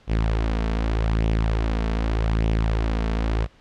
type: tone with flanger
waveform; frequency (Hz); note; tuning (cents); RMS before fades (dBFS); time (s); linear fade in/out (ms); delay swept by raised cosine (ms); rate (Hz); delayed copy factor
sawtooth; 55; A1; 0; -22; 0.07-3.48; 50; 0.32 to 4.52; 0.83; +0.5
effects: pink hiss -55 dBFS RMS until 3.6 s + low-pass 4000 Hz 12 dB/octave